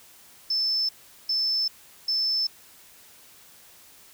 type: tone bursts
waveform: sine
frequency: 5274 Hz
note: E8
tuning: in tune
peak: -22 dBFS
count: 3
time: 0.5-2.47 s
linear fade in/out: 5 ms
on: 390 ms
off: 400 ms
effects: white hiss -52 dBFS RMS until 4.13 s